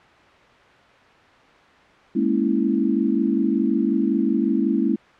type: chord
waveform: sine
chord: A# half-diminished seventh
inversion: third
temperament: equal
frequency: 207.7 / 233.1 / 277.2 / 329.6 Hz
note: G#3 / A#3 / C#4 / E4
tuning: 0 / 0 / 0 / 0 cents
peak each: -23 dBFS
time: 2.15-4.96 s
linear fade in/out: 10 ms
effects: white hiss -50 dBFS RMS until 5.19 s + low-pass 2000 Hz 12 dB/octave